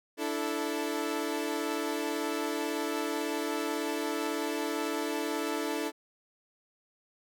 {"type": "chord", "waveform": "sawtooth", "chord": "D suspended second", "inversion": "none", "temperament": "equal with one note detuned", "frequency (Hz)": [291.5, 329.6, 440], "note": ["D4", "E4", "A4"], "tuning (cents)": [-13, 0, 0], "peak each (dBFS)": -31, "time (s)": [0.17, 5.92], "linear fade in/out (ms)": 50, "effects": []}